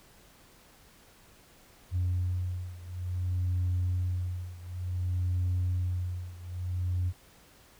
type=beating tone pair; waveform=sine; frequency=89.9 / 90.46 Hz; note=F#2 / F#2; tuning=-49 / -39 cents; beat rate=0.56 Hz; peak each=-29 / -31 dBFS; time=1.91-7.13 s; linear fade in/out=50 ms; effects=tanh soft clip ceiling -23 dBFS + pink hiss -58 dBFS RMS until 7.79 s